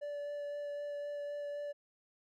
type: tone with vibrato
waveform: triangle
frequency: 580 Hz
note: D5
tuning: 22 cents flat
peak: -36 dBFS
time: 0.01-1.73 s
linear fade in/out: 20 ms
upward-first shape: sine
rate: 3.9 Hz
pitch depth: 9 cents each way
effects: none